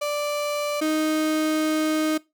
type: tone pair in turn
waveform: 35% pulse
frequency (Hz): 587.3 / 311.1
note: D5 / D#4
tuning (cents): 0 / 0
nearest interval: major seventh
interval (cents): 1100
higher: first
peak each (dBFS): -22 / -19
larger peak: second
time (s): 0.01-0.81 / 0.81-2.18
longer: second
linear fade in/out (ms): 10
effects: noise-tail reverb RT60 0.2 s tail -20 dB re dry